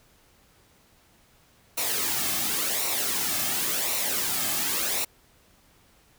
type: noise with flanger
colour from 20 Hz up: white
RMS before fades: -27 dBFS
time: 1.77-5.05 s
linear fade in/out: 10 ms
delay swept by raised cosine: 0.61 to 2.11 ms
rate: 0.92 Hz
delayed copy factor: -0.6
effects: pink hiss -60 dBFS RMS until 6.18 s